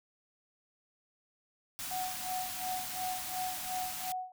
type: band-stop noise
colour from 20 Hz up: white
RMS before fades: -40 dBFS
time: 1.79-4.12 s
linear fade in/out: 0 ms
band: 330 to 590 Hz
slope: 96 dB/octave
type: tone with tremolo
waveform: sine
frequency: 740 Hz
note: F#5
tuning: in tune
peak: -33 dBFS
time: 1.91-4.32 s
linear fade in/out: 2 ms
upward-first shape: sine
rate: 2.8 Hz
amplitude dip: 90%
effects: none